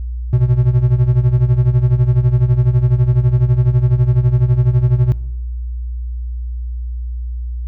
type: tone with tremolo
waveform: triangle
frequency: 123.47 Hz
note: B2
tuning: in tune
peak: -5 dBFS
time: 0.33-5.12 s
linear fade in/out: 0 ms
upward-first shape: sine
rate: 12 Hz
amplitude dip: 80%
effects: noise-tail reverb RT60 1.0 s tail -21 dB re dry + added 60 Hz sine -20 dBFS peak until 7.67 s